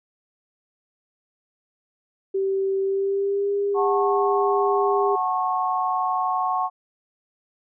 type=tone with pitch glide; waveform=sine; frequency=387.7 to 402.8 Hz; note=G4 to G4; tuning=-19 to +47 cents; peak=-20 dBFS; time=2.34-5.16 s; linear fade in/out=10 ms; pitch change=+66 cents; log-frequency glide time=2.81-3.51 s
type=chord; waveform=sine; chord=F# minor; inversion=none; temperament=equal with one note detuned; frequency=740 / 880 / 1092.2 Hz; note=F#5 / A5 / C#6; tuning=0 / 0 / -26 cents; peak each=-24 / -28 / -24 dBFS; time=3.74-6.7 s; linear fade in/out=50 ms
effects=none